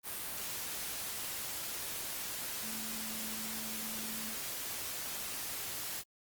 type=tone in noise; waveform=sine; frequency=220 Hz; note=A3; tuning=in tune; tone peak=-46 dBFS; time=2.61-4.36 s; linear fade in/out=50 ms; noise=white; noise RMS=-40 dBFS; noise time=0.03-6.04 s; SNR=-9 dB; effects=Opus 32 kbps

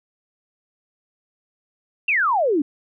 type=exponential sweep; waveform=sine; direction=down; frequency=2794 to 269.3 Hz; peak=-16 dBFS; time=2.08-2.62 s; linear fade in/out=5 ms; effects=none

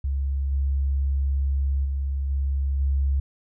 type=tone with level steps; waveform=sine; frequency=68.6 Hz; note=C#2; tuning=17 cents flat; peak=-22 / -20 / -23 / -21 / -19 dBFS; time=0.04-3.2 s; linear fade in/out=5 ms; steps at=0.51 / 1.84 / 2.29 / 2.79 s; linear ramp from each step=20 ms; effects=none

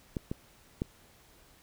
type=clicks; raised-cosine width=3 ms; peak=-19 / -20 / -17 dBFS; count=3; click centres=0.168 / 0.315 / 0.819 s; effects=pink hiss -60 dBFS RMS until 1.62 s

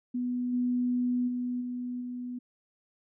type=tone with level steps; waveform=sine; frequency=246.9 Hz; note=B3; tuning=in tune; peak=-28 / -25 / -29 / -32 / -34 dBFS; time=0.14-2.39 s; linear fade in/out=10 ms; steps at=0.52 / 1.27 / 1.6 / 2 s; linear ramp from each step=20 ms; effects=none

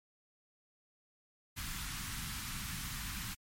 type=band-stop noise; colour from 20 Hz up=pink; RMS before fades=-41 dBFS; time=1.56-3.35 s; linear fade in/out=20 ms; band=230 to 1100 Hz; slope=24 dB/octave; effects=MP3 64 kbps

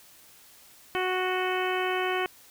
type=harmonic tone with a mistuned harmonic; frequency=369.1 Hz; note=F#4; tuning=4 cents flat; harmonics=1 / 2 / 3 / 4 / 5 / 6 / 7 / 8; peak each=-29 / -32 / -34 / -35 / -36 / -37 / -37 / -38 dBFS; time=0.95-2.26 s; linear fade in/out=0 ms; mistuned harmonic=8; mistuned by=+49 cents; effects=white hiss -54 dBFS RMS until 2.5 s

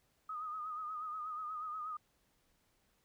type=tone with vibrato; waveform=sine; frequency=1246 Hz; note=D#6; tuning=2 cents sharp; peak=-39 dBFS; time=0.29-1.97 s; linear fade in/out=5 ms; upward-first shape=sine; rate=8.3 Hz; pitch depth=55 cents each way; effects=pink hiss -75 dBFS RMS until 3.04 s

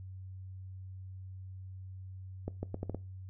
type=accelerating click train; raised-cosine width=2 ms; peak=-23 dBFS; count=6; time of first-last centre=2.48-2.947 s; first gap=150 ms; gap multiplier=0.76; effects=noise-tail reverb RT60 0.3 s tail -20 dB re dry + added 94 Hz sine -43 dBFS peak until 3.29 s

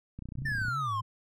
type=click train; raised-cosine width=5 ms; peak=-28 dBFS; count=16; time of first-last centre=0.19-0.683 s; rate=30.4 Hz
type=tone with vibrato; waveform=sine; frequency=121.2 Hz; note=B2; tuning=32 cents flat; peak=-35 dBFS; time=0.37-1.02 s; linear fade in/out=10 ms; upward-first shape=sine; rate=3 Hz; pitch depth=250 cents each way
type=exponential sweep; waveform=triangle; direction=down; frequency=1812 to 1032 Hz; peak=-28 dBFS; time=0.45-1.01 s; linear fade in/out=10 ms
effects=none

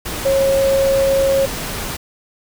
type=tone in noise; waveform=sine; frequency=544 Hz; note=C#5; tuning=33 cents flat; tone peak=-12 dBFS; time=0.25-1.46 s; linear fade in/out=10 ms; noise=pink; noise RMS=-25 dBFS; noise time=0.05-1.97 s; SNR=+10 dB; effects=none

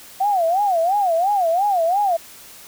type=tone with vibrato; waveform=sine; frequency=736 Hz; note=F#5; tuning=9 cents flat; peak=-15 dBFS; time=0.2-2.17 s; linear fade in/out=10 ms; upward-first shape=sine; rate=2.9 Hz; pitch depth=210 cents each way; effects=white hiss -42 dBFS RMS until 2.67 s

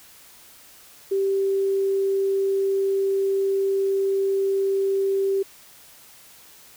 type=tone; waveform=sine; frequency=390.4 Hz; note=G4; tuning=7 cents flat; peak=-19 dBFS; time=1.11-5.43 s; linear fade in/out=10 ms; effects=white hiss -49 dBFS RMS until 6.76 s

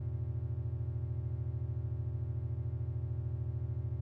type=chord; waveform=triangle; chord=E suspended fourth; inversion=none; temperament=equal with one note detuned; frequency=83.99 / 110 / 123.47 Hz; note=E2 / A2 / B2; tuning=+33 / 0 / 0 cents; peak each=-37 / -37 / -36 dBFS; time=0-4.01 s; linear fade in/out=10 ms; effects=none

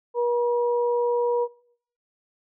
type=tone pair together; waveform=sine; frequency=480.4 / 960 Hz; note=B4 / B5; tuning=-48 / -49 cents; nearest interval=octave; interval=1199 cents; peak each=-21 / -28 dBFS; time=0.14-1.48 s; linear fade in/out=50 ms; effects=noise-tail reverb RT60 0.6 s tail -21 dB re dry

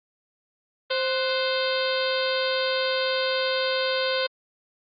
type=harmonic tone with a mistuned harmonic; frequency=523 Hz; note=C5; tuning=1 cent flat; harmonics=1 / 2 / 3 / 4 / 5 / 6 / 7 / 8 / 9; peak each=-25 / -33 / -31 / -36 / -35 / -34 / -33 / -33 / -36 dBFS; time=0.9-4.27 s; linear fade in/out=10 ms; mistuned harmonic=3; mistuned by=-83 cents; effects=Opus 24 kbps

